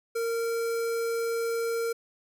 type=tone with notch filter; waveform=square; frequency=461.3 Hz; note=A#4; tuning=18 cents flat; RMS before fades=-29 dBFS; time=0.15-1.93 s; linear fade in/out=10 ms; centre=3100 Hz; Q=1.5; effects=none